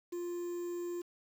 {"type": "tone with quantisation", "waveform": "triangle", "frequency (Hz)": 349.2, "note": "F4", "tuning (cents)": 0, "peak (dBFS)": -34, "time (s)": [0.12, 1.02], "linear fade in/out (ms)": 10, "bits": 9, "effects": []}